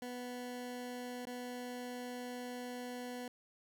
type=tone with dropouts; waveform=20% pulse; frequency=246.9 Hz; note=B3; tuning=in tune; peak=-37 dBFS; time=0.02-3.28 s; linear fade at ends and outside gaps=2 ms; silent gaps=1.253-1.27 s; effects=none